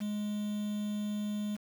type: tone with quantisation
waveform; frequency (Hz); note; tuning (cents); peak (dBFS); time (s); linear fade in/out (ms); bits
triangle; 208.7; G#3; +9; -30; 0-1.57; 20; 8
effects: none